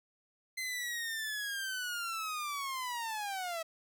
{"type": "linear sweep", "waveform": "sawtooth", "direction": "down", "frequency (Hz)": [2068, 642], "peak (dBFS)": -32, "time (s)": [0.57, 3.63], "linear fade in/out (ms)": 10, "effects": []}